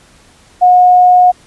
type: tone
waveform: sine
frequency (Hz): 724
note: F#5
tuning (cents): -38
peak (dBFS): -3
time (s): 0.61-1.32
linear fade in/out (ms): 20
effects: pink hiss -45 dBFS RMS until 1.46 s + resampled to 24000 Hz